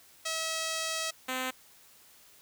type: tone pair in turn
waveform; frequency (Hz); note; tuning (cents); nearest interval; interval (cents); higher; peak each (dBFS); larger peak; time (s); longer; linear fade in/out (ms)
5% pulse; 645 / 257.5; E5 / C4; -38 / -28; octave + major third; 1590; first; -20; neither; 0.25-1.11 / 1.28-1.51; first; 10
effects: white hiss -58 dBFS RMS until 2.41 s